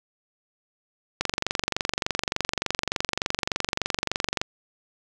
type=click train; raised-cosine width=0.2 ms; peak=-6 dBFS; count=76; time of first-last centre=1.21-4.415 s; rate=23.4 Hz; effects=none